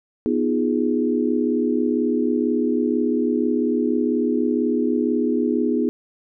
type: chord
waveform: sine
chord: F half-diminished seventh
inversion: second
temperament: equal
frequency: 246.9 / 311.1 / 349.2 / 415.3 Hz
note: Cb4 / Eb4 / F4 / Ab4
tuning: 0 / 0 / 0 / 0 cents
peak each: -21 / -23 / -26 / -24 dBFS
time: 0.26-5.89 s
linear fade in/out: 0 ms
effects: none